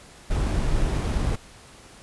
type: noise with sample-and-hold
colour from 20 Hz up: brown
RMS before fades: -23 dBFS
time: 0.3-1.36 s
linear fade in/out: 10 ms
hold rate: 8820 Hz
effects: pink hiss -48 dBFS RMS until 2.02 s + resampled to 24000 Hz